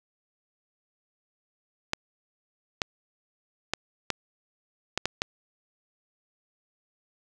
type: clicks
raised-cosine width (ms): 0.2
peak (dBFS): -8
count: 7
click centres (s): 1.934 / 2.818 / 3.736 / 4.103 / 4.976 / 5.056 / 5.219
effects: none